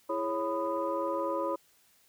sine tone cluster, 333.1 / 417.1 / 551 / 997 / 1234 Hz, E4 / G#4 / C#5 / B5 / D#6, +18 / +7 / -11 / +16 / -15 cents, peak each -35 / -40 / -32 / -34 / -39 dBFS, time 0.09-1.56 s, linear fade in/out 10 ms, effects tanh soft clip ceiling -18 dBFS + white hiss -65 dBFS RMS until 2.08 s

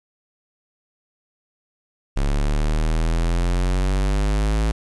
square exponential sweep, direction up, 34.65 to 54.8 Hz, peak -18 dBFS, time 2.16-4.72 s, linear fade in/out 10 ms, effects resampled to 24000 Hz + 9-bit

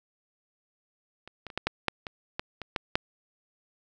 clicks, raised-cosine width 0.3 ms, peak -28 / -23 / -27 / -13 / -9 / -8 / -20 / -14 / -21 / -11 / -7 dBFS, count 11, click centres 1.276 / 1.467 / 1.502 / 1.576 / 1.67 / 1.883 / 2.068 / 2.395 / 2.617 / 2.762 / 2.955 s, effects none

